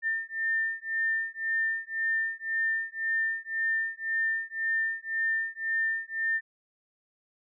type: beating tone pair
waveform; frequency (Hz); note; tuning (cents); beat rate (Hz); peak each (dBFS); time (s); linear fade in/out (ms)
sine; 1800 / 1801.9; A6 / A6; +39 / +41; 1.9; -30; 0.02-6.41; 50
effects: none